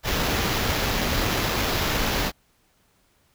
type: noise with sample-and-hold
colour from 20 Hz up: pink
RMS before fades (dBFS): -24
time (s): 0.03-2.32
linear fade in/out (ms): 50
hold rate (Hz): 8820
effects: pink hiss -64 dBFS RMS until 3.34 s